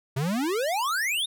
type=exponential sweep; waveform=square; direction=up; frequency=125.8 to 3760 Hz; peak=-25 dBFS; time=0.16-1.26 s; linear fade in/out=10 ms; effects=none